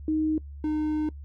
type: tone pair in turn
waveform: sine / triangle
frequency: 311.1 / 305.9 Hz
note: D#4 / D#4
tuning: 0 / -29 cents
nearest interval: unison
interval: 29 cents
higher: first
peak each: -22 dBFS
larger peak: neither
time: 0.08-0.38 / 0.64-1.09 s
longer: second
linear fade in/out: 2 ms
effects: noise-tail reverb RT60 0.1 s tail -23 dB re dry + added 71 Hz sine -38 dBFS peak until 1.24 s